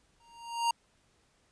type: tone with exponential growth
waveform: square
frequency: 933 Hz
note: A#5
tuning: 1 cent sharp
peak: -24 dBFS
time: 0.2-0.71 s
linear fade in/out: 5 ms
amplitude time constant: 110 ms
effects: pink hiss -69 dBFS RMS until 1.51 s + resampled to 22050 Hz